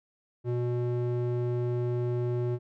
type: tone with band-pass filter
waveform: square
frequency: 121.7 Hz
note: B2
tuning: 25 cents flat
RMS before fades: -29 dBFS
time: 0.44-2.59 s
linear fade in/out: 50 ms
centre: 260 Hz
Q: 2.8
effects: none